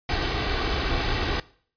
pink noise with comb filter, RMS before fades -25 dBFS, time 0.09-1.4 s, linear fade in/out 2 ms, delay 2.6 ms, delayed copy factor +0.5, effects noise-tail reverb RT60 0.5 s tail -20 dB re dry + resampled to 11025 Hz

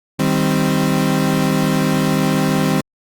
35% pulse chord, C minor, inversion first, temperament equal, 155.56 / 196 / 261.6 Hz, Eb3 / G3 / C4, 0 / 0 / 0 cents, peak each -17 dBFS, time 0.19-2.81 s, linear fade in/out 5 ms, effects Opus 48 kbps

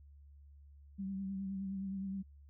sine tone with vibrato, 193.7 Hz, G3, 20 cents flat, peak -37 dBFS, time 0.98-2.23 s, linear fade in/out 20 ms, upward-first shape triangle, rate 9.6 Hz, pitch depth 40 cents each way, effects added 71 Hz sine -55 dBFS peak until 2.49 s

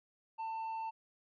sine tone with tanh clipping, 894 Hz, A5, 27 cents sharp, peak -38 dBFS, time 0.38-0.91 s, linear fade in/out 20 ms, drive 4 dB, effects none

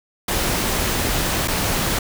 pink noise with dropouts, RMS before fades -21 dBFS, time 0.28-1.99 s, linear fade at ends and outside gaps 5 ms, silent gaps 1.476-1.481 s, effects none

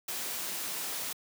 white noise, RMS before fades -36 dBFS, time 0.08-1.13 s, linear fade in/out 5 ms, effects high-pass 150 Hz 12 dB/octave

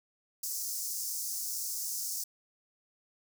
pink high-pass noise, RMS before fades -36 dBFS, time 0.43-2.24 s, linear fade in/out 5 ms, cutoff 5200 Hz, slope 48 dB/octave, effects none

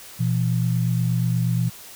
sine tone pair together, 120.59 / 169 Hz, B2 / E3, -41 / +43 cents, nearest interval tritone, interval 584 cents, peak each -20 / -23 dBFS, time 0.19-1.7 s, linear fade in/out 20 ms, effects white hiss -42 dBFS RMS until 1.95 s

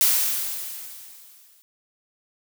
blue noise with exponential decay, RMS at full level -17 dBFS, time 0.01-1.62 s, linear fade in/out 0 ms, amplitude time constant 350 ms, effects none

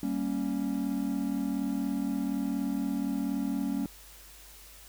triangle chord, G diminished, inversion none, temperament equal, 196 / 233.1 / 277.2 Hz, G3 / Bb3 / Db4, 0 / 0 / 0 cents, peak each -32 / -32 / -29 dBFS, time 0.03-3.86 s, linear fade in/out 2 ms, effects added 50 Hz sine -54 dBFS peak until 4.88 s + white hiss -52 dBFS RMS until 4.88 s

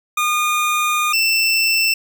25% pulse tone pair in turn, 1219 / 2671 Hz, D#6 / E7, -36 / +22 cents, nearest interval octave + major second, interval 1358 cents, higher second, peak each -12 / -10 dBFS, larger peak second, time 0.17-1.13 / 1.13-1.94 s, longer first, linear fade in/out 5 ms, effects none

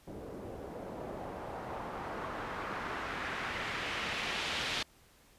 white noise with low-pass filter sweep, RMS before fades -39 dBFS, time 0.07-4.83 s, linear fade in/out 5 ms, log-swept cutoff 400 to 3600 Hz, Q 1.3, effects pink hiss -63 dBFS RMS until 5.38 s + resampled to 32000 Hz

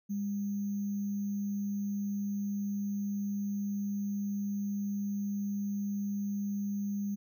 sine tone with sample-and-hold, 201.8 Hz, G#3, 49 cents flat, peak -31 dBFS, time 0.09-7.16 s, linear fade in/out 20 ms, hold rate 6300 Hz, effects none

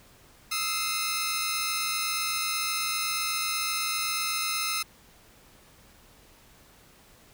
15% pulse tone cluster, 1265 / 1333 / 2089 / 5230 Hz, D#6 / E6 / C7 / E8, +28 / +19 / -3 / -15 cents, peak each -27 dBFS, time 0.51-4.83 s, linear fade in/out 10 ms, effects pink hiss -56 dBFS RMS until 7.33 s

